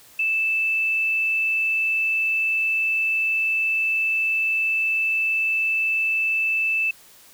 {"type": "tone", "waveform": "sine", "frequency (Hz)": 2637, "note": "E7", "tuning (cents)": 0, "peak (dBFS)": -19, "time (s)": [0.19, 6.91], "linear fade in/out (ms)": 5, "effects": ["white hiss -50 dBFS RMS until 7.33 s"]}